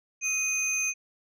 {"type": "tone pair together", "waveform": "sine", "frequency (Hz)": [2489, 6272], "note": ["D#7", "G8"], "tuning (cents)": [0, 0], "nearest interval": "octave + major third", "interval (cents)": 1600, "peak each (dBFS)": -26, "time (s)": [0.21, 0.94], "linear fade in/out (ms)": 50, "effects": ["tanh soft clip ceiling -22 dBFS"]}